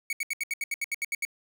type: tone bursts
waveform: 45% pulse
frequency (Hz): 2233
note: C#7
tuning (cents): +12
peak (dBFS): -27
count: 12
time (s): 0.1-1.251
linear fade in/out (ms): 2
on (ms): 29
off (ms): 73
effects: 9-bit